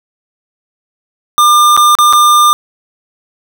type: tone with dropouts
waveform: square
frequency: 1200 Hz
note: D6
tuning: 37 cents sharp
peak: -5 dBFS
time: 1.38-2.53 s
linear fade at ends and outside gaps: 0 ms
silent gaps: 1.766-1.775 / 1.952-1.987 / 2.127-2.133 s
effects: none